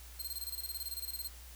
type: tone with tremolo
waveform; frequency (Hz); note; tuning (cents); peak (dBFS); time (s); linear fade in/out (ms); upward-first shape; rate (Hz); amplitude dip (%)
5% pulse; 4195; C8; +4; -30; 0.19-1.29; 10; square; 18; 75
effects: added 60 Hz sine -50 dBFS peak until 1.55 s + white hiss -55 dBFS RMS until 1.55 s